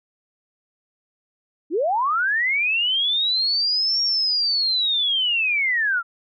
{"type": "linear two-way sweep", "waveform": "sine", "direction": "up then down", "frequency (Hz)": [277.2, 5588, 1329], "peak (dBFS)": -18, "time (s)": [1.7, 6.03], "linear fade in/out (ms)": 50, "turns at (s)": 4.02, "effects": []}